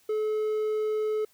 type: tone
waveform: triangle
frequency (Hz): 430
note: A4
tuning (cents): -40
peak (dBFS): -23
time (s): 0.09-1.25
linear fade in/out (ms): 5
effects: white hiss -63 dBFS RMS until 1.33 s